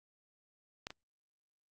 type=clicks; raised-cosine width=0.2 ms; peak=-22 / -27 dBFS; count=2; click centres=0.869 / 0.905 s; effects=Opus 48 kbps